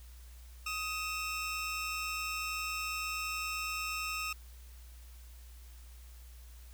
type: tone pair together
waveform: 25% pulse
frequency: 1256.3 / 2682 Hz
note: D#6 / E7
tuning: +16 / +29 cents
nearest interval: octave + minor second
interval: 1313 cents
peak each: -34 / -34 dBFS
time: 0.66-4.33 s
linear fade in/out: 5 ms
effects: added 60 Hz sine -49 dBFS peak until 6.73 s + white hiss -61 dBFS RMS until 6.73 s